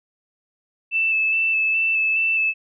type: tone with vibrato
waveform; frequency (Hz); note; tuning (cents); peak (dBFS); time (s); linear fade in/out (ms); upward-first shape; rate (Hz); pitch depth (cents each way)
sine; 2637; E7; 0; -17; 0.91-2.54; 50; square; 2.4; 14
effects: none